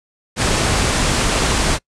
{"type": "low-pass noise", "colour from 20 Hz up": "pink", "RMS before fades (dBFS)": -17, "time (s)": [0.36, 1.79], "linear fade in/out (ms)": 50, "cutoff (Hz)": 9700, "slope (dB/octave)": 48, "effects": ["noise-tail reverb RT60 0.1 s tail -25 dB re dry"]}